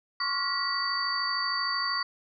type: tone cluster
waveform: sine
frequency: 1083 / 1136 / 1416 / 1937 / 4591 Hz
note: C#6 / C#6 / F6 / B6 / D8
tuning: -41 / +42 / +23 / -34 / -40 cents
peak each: -34 / -33 / -37 / -34 / -30 dBFS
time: 0.2-2.03 s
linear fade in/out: 5 ms
effects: none